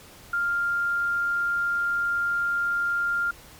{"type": "tone", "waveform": "sine", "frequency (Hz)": 1398, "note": "F6", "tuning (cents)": 1, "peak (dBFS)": -22, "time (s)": [0.33, 3.31], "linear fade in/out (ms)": 5, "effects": ["pink hiss -48 dBFS RMS until 3.59 s", "MP3 96 kbps"]}